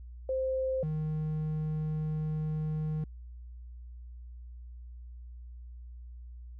sine / triangle tone pair in turn, 523.3 / 154.82 Hz, C5 / D#3, 0 / -8 cents, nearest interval octave + major sixth, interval 2108 cents, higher first, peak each -28 dBFS, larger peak neither, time 0.29-0.83 / 0.83-3.04 s, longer second, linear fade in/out 2 ms, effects added 60 Hz sine -43 dBFS peak until 6.59 s

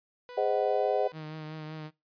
sawtooth tone with pitch glide, 493.9 to 499.6 Hz, B4 to B4, 0 to +20 cents, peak -39 dBFS, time 0.29-1.12 s, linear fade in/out 0 ms, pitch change +20 cents, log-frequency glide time 0.6-0.89 s
sine chord, Ab dominant seventh, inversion none, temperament just, 415.3 / 519.1 / 623 / 747.5 Hz, Ab4 / C5 / Eb5 / Gb5, 0 / -14 / +2 / +17 cents, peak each -30 dBFS, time 0.37-1.08 s, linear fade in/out 10 ms
sawtooth tone with vibrato, 155.56 Hz, D#3, in tune, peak -34 dBFS, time 1.12-1.91 s, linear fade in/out 50 ms, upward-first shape triangle, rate 5.2 Hz, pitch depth 31 cents each way
effects noise-tail reverb RT60 0.2 s tail -20 dB re dry + resampled to 11025 Hz

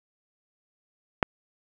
click, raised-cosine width 0.5 ms, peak -4 dBFS, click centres 1.228 s, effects none

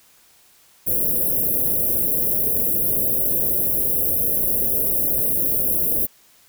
white band-stop noise, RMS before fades -20 dBFS, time 0.86-6.07 s, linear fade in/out 20 ms, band 610 to 11000 Hz, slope 48 dB/octave, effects white hiss -54 dBFS RMS until 6.48 s

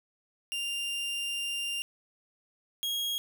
40% pulse tone pair in turn, 2794 / 3281 Hz, F7 / G#7, 0 / -22 cents, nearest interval minor third, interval 278 cents, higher second, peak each -30 / -29 dBFS, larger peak second, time 0.52-1.82 / 2.83-3.18 s, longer first, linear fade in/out 0 ms, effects 11-bit

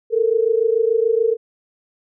sine tone pair together, 440 / 466.9 Hz, A4 / A#4, 0 / +3 cents, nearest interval minor second, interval 103 cents, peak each -17 dBFS, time 0.1-1.37 s, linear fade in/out 50 ms, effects none

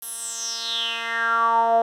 10% pulse tone with band-pass filter sweep, 230 Hz, A#3, 23 cents flat, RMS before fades -23 dBFS, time 0.02-1.82 s, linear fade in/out 2 ms, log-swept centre 12000 to 620 Hz, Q 6.5, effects none

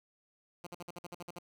10% pulse tone bursts, 174.61 Hz, F3, in tune, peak -34 dBFS, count 10, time 0.64-1.387 s, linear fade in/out 2 ms, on 27 ms, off 53 ms, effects none

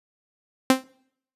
sawtooth tone with exponential decay, 261.6 Hz, C4, in tune, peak -7 dBFS, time 0.7-0.84 s, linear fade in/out 2 ms, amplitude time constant 30 ms, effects noise-tail reverb RT60 0.7 s tail -26 dB re dry + resampled to 32000 Hz

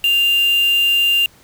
sine tone with quantisation, 2794 Hz, F7, in tune, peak -12 dBFS, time 0.04-1.26 s, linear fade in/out 2 ms, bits 4, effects pink hiss -49 dBFS RMS until 1.43 s

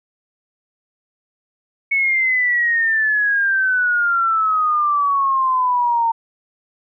sine exponential sweep, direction down, 2217 to 910 Hz, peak -14 dBFS, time 1.91-6.12 s, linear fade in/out 10 ms, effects none

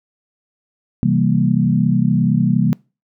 sine chord, C dominant seventh, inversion none, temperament equal with one note detuned, 131.57 / 164.81 / 196 / 233.1 Hz, C3 / E3 / G3 / Bb3, +10 / 0 / 0 / 0 cents, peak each -18 dBFS, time 1.03-2.73 s, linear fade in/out 0 ms, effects noise-tail reverb RT60 0.3 s tail -24 dB re dry

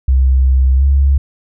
sine tone with pitch glide, 65.41 to 68.98 Hz, C2 to C#2, 0 to -8 cents, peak -7 dBFS, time 0.08-1.18 s, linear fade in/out 5 ms, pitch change +92 cents, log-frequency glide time 0.77-0.83 s, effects none

